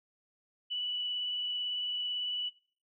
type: tone with vibrato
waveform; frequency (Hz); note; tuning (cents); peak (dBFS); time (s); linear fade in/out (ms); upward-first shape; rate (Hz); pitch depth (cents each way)
sine; 2960; F#7; 0; -32; 0.7-2.5; 20; sine; 18; 12
effects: noise-tail reverb RT60 0.4 s tail -21 dB re dry